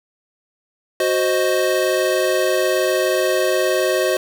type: chord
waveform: square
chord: C diminished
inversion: second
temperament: equal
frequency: 370 / 523.3 / 622.3 Hz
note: Gb4 / C5 / Eb5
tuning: 0 / 0 / 0 cents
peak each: -21 dBFS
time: 1-4.17 s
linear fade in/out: 2 ms
effects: none